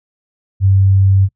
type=tone; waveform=sine; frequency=96.8 Hz; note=G2; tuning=21 cents flat; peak=-7 dBFS; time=0.6-1.29 s; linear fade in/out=50 ms; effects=noise-tail reverb RT60 0.1 s tail -23 dB re dry